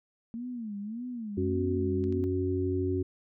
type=tone with vibrato; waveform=sine; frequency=224.2 Hz; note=A3; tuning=33 cents sharp; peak=-34 dBFS; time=0.34-2.24 s; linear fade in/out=0 ms; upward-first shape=sine; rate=1.7 Hz; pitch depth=190 cents each way
type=harmonic tone; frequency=92.5 Hz; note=F#2; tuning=in tune; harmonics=1 / 3 / 4; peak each=-31 / -32 / -30 dBFS; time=1.37-3.03 s; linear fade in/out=10 ms
type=clicks; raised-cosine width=0.2 ms; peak=-36 dBFS; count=2; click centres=2.04 / 2.125 s
effects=none